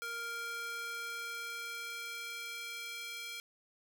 square tone with high-pass filter sweep, 466.2 Hz, A#4, in tune, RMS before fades -42 dBFS, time 0.02-3.4 s, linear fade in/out 0 ms, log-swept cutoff 1200 to 2500 Hz, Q 1.6, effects none

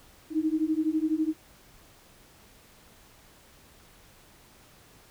sine beating tone pair, 307.9 / 319.9 Hz, D#4 / D#4, -18 / +48 cents, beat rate 12 Hz, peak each -27 dBFS, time 0.3-1.34 s, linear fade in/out 50 ms, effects pink hiss -56 dBFS RMS until 5.1 s

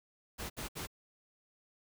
pink noise bursts, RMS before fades -41 dBFS, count 3, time 0.38-0.872 s, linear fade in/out 20 ms, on 120 ms, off 66 ms, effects none

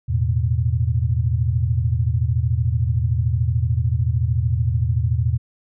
sine chord, E suspended fourth, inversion none, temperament equal, 82.41 / 110 / 123.47 Hz, E2 / A2 / B2, 0 / 0 / 0 cents, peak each -21 dBFS, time 0.08-5.38 s, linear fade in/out 20 ms, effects none

